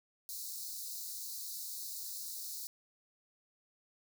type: high-pass noise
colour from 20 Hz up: white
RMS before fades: -43 dBFS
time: 0.29-2.67 s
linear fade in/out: 0 ms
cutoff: 3900 Hz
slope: 96 dB/octave
effects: none